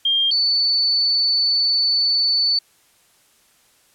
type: tone pair in turn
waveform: sine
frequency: 3203 / 4489 Hz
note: G7 / C#8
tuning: +37 / +21 cents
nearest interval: tritone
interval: 584 cents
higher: second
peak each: -15 dBFS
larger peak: neither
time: 0.05-0.31 / 0.31-2.59 s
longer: second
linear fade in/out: 5 ms
effects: white hiss -57 dBFS RMS until 3.94 s + low-pass 12000 Hz 12 dB/octave